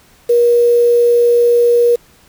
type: tone with quantisation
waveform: sine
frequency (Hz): 476.9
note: A#4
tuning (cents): +39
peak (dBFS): -7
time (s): 0.29-1.96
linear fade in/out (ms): 10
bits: 5
effects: pink hiss -48 dBFS RMS until 2.28 s